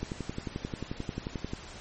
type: click train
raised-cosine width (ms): 3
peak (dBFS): -20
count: 18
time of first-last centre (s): 0.03-1.534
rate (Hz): 11.3
effects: pink hiss -46 dBFS RMS until 1.8 s + MP3 32 kbps